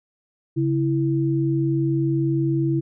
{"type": "tone pair together", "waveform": "sine", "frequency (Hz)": [138.59, 329.6], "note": ["C#3", "E4"], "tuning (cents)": [0, 0], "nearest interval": "octave + minor third", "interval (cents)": 1500, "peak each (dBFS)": -21, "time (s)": [0.56, 2.81], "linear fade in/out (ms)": 20, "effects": []}